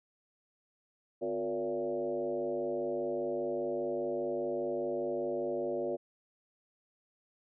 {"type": "tone with frequency modulation", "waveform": "sine", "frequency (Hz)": 466.2, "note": "A#4", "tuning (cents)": 0, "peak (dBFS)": -31, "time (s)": [1.21, 5.97], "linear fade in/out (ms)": 20, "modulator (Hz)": 105, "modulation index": 1.6, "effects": []}